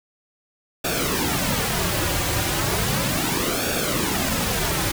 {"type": "noise with flanger", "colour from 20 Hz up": "pink", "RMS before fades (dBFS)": -23, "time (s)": [0.84, 4.92], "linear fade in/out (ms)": 10, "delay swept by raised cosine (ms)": [0.98, 4.68], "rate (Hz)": 0.35, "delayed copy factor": -0.65, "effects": []}